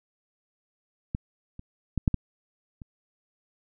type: clicks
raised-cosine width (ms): 5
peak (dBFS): -16 / -28 / -14 / -8 / -12 / -29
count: 6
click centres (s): 1.149 / 1.594 / 1.977 / 2.078 / 2.143 / 2.818
effects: none